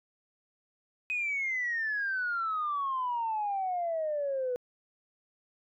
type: exponential sweep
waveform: sine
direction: down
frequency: 2526 to 488.8 Hz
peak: -28 dBFS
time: 1.1-4.56 s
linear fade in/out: 0 ms
effects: tanh soft clip ceiling -24 dBFS